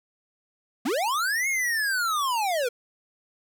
square linear two-way sweep, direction up then down, 207.7 to 2195 to 458.6 Hz, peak -24 dBFS, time 0.85-2.69 s, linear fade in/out 10 ms, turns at 1.48 s, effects none

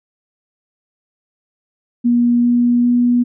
sine tone with pitch steps, 239.8 / 241.3 / 242.9 Hz, A#3 / B3 / B3, +49 / -40 / -29 cents, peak -10 dBFS, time 2.04-3.24 s, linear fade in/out 20 ms, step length 400 ms, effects none

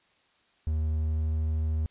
triangle tone with pitch glide, 77.78 to 78.32 Hz, D#2 to D#2, 0 to +12 cents, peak -23 dBFS, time 0.67-1.86 s, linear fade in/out 0 ms, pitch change +12 cents, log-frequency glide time 0.88-1.34 s, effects white hiss -66 dBFS RMS until 1.9 s + resampled to 8000 Hz

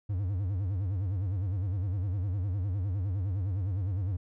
triangle tone with vibrato, 95.4 Hz, G2, 47 cents flat, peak -26 dBFS, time 0.09-4.17 s, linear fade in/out 10 ms, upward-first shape sine, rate 9.8 Hz, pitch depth 160 cents each way, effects none

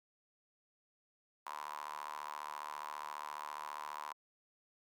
sawtooth tone with high-pass filter, 74.7 Hz, D2, 30 cents sharp, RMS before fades -45 dBFS, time 1.46-4.13 s, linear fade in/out 5 ms, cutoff 1000 Hz, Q 7.6, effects none

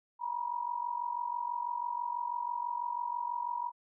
sine tone with amplitude modulation, 961 Hz, B5, 48 cents flat, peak -29 dBFS, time 0.19-3.72 s, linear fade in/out 50 ms, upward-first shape sine, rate 46.1 Hz, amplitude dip 80%, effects none

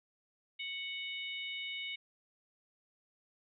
harmonic tone, 740 Hz, F#5, in tune, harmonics 3 / 4 / 5, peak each -41 / -43 / -45 dBFS, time 0.59-1.96 s, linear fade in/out 10 ms, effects none

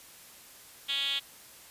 5% pulse tone with band-pass filter, 277.8 Hz, C#4, 4 cents sharp, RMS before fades -31 dBFS, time 0.88-1.2 s, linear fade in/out 20 ms, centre 3400 Hz, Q 7.1, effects white hiss -52 dBFS RMS until 1.7 s + resampled to 32000 Hz

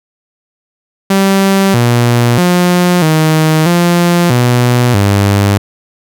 sawtooth tone with pitch steps, 194.5 / 119.9 / 178 / 157.1 / 173.6 / 122.6 / 100.3 Hz, G3 / A#2 / F3 / D#3 / F3 / B2 / G2, -13 / +49 / +33 / +17 / -10 / -12 / +40 cents, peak -3 dBFS, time 1.1-5.58 s, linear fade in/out 5 ms, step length 640 ms, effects none

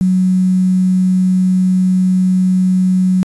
sine tone with quantisation, 185 Hz, F#3, in tune, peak -9 dBFS, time 0.01-3.23 s, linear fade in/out 0 ms, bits 6, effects resampled to 24000 Hz

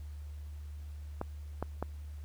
clicks, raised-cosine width 1 ms, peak -20 dBFS, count 3, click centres 1.214 / 1.626 / 1.826 s, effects added 74 Hz sine -41 dBFS peak until 2.24 s + pink hiss -64 dBFS RMS until 2.24 s

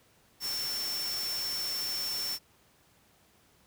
sine tone in noise, 5410 Hz, E8, 44 cents sharp, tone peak -32 dBFS, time 0.4-2.39 s, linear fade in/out 50 ms, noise white, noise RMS -39 dBFS, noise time 0.4-2.39 s, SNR +4 dB, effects pink hiss -64 dBFS RMS until 3.66 s + high-pass 60 Hz 12 dB/octave

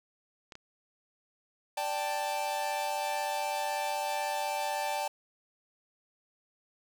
clicks, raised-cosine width 0.2 ms, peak -28 dBFS, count 2, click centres 0.522 / 0.554 s
45% pulse chord, D suspended fourth, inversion none, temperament equal, 587.3 / 784 / 880 Hz, D5 / G5 / A5, 0 / 0 / 0 cents, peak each -37 / -35 / -34 dBFS, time 1.77-5.08 s, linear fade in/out 5 ms
effects none

